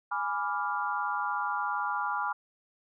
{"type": "chord", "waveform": "sine", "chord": "G# diminished seventh", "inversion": "none", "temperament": "equal", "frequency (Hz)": [830.6, 987.8, 1174.7, 1396.9], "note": ["G#5", "B5", "D6", "F6"], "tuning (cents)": [0, 0, 0, 0], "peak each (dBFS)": -34, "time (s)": [0.11, 2.33], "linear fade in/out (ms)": 10, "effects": []}